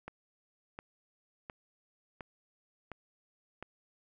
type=click train; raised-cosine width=0.5 ms; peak=-27 dBFS; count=6; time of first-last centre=0.08-3.626 s; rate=1.41 Hz; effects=none